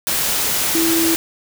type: tone in noise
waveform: sine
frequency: 329.6 Hz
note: E4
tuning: in tune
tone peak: -16 dBFS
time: 0.75-1.15 s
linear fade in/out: 0 ms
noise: white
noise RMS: -19 dBFS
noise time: 0.07-1.16 s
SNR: 0 dB
effects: none